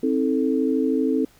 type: chord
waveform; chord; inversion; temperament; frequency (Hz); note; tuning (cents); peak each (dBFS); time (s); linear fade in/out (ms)
sine; A diminished; first; just; 264 / 316.8 / 440; C4 / Eb4 / A4; +16 / +31 / 0; -21 / -24 / -24; 0.03-1.25; 5
effects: pink hiss -55 dBFS RMS until 1.39 s